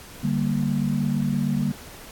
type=chord; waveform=sine; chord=G minor; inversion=second; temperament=equal; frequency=146.83 / 196 / 233.1 Hz; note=D3 / G3 / Bb3; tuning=0 / 0 / 0 cents; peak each=-25 dBFS; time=0.23-1.72 s; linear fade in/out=10 ms; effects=pink hiss -43 dBFS RMS until 2.11 s + AAC 64 kbps